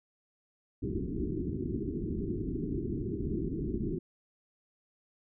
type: low-pass noise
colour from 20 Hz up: white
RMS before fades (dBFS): -34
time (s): 0.82-3.99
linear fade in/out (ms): 10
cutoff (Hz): 400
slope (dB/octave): 96
effects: none